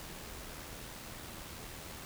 pink noise with amplitude modulation, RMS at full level -45 dBFS, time 0-2.05 s, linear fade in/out 0 ms, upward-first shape sine, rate 81.2 Hz, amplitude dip 35%, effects none

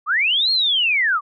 sine linear two-way sweep, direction up then down, 1108.7 to 4319 to 1108.7 Hz, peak -15 dBFS, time 0.06-1.21 s, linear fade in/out 50 ms, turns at 0.51 s, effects none

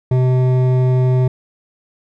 triangle tone with hard clipping, 127.7 Hz, C3, 42 cents flat, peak -13 dBFS, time 0.11-1.28 s, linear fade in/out 5 ms, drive 15 dB, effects none

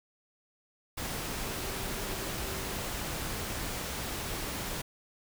sine tone in noise, 386 Hz, G4, 27 cents flat, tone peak -46 dBFS, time 1.46-2.82 s, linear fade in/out 10 ms, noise pink, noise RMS -36 dBFS, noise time 0.97-4.82 s, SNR -13 dB, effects none

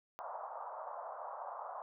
pink band-pass noise, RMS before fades -45 dBFS, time 0.19-1.82 s, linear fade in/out 0 ms, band 600 to 1200 Hz, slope 48 dB/octave, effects none

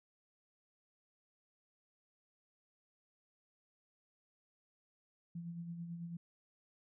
sine tone with tremolo, 170 Hz, F3, 46 cents flat, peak -40 dBFS, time 5.35-6.17 s, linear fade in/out 5 ms, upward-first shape sine, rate 9.1 Hz, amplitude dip 45%, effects none

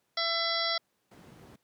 harmonic tone, 670 Hz, E5, 28 cents sharp, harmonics 1 / 2 / 3 / 5 / 6 / 7 / 8, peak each -35 / -35 / -35 / -35 / -35 / -35 / -35 dBFS, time 0.17-0.78 s, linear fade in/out 5 ms
brown noise, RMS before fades -46 dBFS, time 1.11-1.56 s, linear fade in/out 5 ms
effects pink hiss -75 dBFS RMS until 1.63 s + high-pass 150 Hz 12 dB/octave

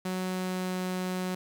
sawtooth tone with pitch glide, 185 to 183.83 Hz, F#3 to F#3, 0 to -11 cents, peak -26 dBFS, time 0.05-1.35 s, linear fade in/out 5 ms, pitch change -11 cents, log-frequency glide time 0.25-0.8 s, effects 9-bit

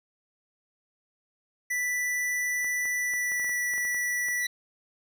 square tone with pitch glide, 1975.5 to 1957.3 Hz, B6 to B6, 0 to -16 cents, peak -27 dBFS, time 1.7-4.47 s, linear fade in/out 10 ms, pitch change -16 cents, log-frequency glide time 2.95-3.57 s
clicks, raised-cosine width 0.5 ms, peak -30 dBFS, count 12, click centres 2.645 / 2.855 / 3.137 / 3.319 / 3.398 / 3.445 / 3.494 / 3.737 / 3.78 / 3.851 / 3.946 / 4.285 s
sine tone with exponential growth, 3951 Hz, B7, in tune, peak -30 dBFS, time 4.38-4.47 s, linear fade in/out 5 ms, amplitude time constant 19 ms
effects none

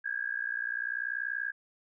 sine tone with amplitude modulation, 1631 Hz, G#6, 32 cents flat, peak -27 dBFS, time 0.04-1.52 s, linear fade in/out 20 ms, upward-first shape sine, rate 60.4 Hz, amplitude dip 95%, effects none

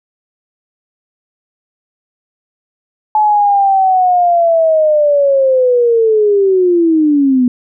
sine linear sweep, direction down, 860 to 243.2 Hz, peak -7 dBFS, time 3.15-7.48 s, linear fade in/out 2 ms, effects none

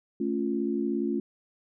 sine chord, A augmented, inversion none, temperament equal, 220 / 277.2 / 349.2 Hz, A3 / C#4 / E#4, 0 / 0 / 0 cents, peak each -30 dBFS, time 0.2-1.2 s, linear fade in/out 5 ms, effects none

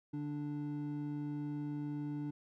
triangle tone pair together, 146.48 / 293.7 Hz, D3 / D4, -4 / 0 cents, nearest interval octave, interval 1204 cents, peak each -39 / -37 dBFS, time 0.13-2.31 s, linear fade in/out 10 ms, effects none

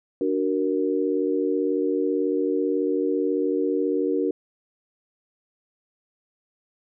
sine chord, D augmented, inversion none, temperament equal with one note detuned, 293.7 / 371.9 / 466.2 Hz, D4 / F#4 / A#4, 0 / +9 / 0 cents, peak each -25 dBFS, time 0.21-4.31 s, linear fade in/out 2 ms, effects none

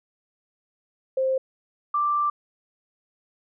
sine tone pair in turn, 526 / 1177.1 Hz, C5 / D6, +9 / +4 cents, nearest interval octave + major second, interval 1395 cents, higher second, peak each -20 dBFS, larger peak neither, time 1.17-1.38 / 1.94-2.3 s, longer second, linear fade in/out 5 ms, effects none

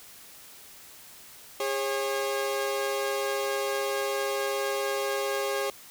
sawtooth tone pair together, 406.9 / 544 Hz, G#4 / C#5, -35 / -33 cents, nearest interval perfect fourth, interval 502 cents, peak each -26 dBFS, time 1.6-5.7 s, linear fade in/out 2 ms, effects white hiss -49 dBFS RMS until 5.9 s

